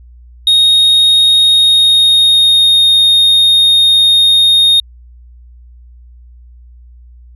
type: tone with pitch glide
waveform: triangle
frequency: 3729 to 3701 Hz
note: A#7 to A#7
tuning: 0 to -13 cents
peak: -4 dBFS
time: 0.47-4.8 s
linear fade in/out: 2 ms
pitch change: -13 cents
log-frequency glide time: 1.45-2.86 s
effects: added 60 Hz sine -35 dBFS peak until 7.35 s